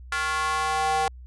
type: tone with high-pass filter sweep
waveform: square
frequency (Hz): 156.1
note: D#3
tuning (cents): +6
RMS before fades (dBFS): -25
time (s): 0.12-1.08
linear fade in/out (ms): 2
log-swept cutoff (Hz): 1400 to 690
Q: 3.3
effects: added 62 Hz sine -40 dBFS peak until 1.26 s + resampled to 24000 Hz